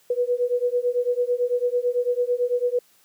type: beating tone pair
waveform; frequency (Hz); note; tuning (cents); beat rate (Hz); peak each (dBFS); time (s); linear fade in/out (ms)
sine; 485.3 / 494.3; B4 / B4; -30 / +1; 9; -23 / -23; 0.1-2.79; 5
effects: white hiss -59 dBFS RMS until 3.04 s + high-pass 100 Hz 12 dB/octave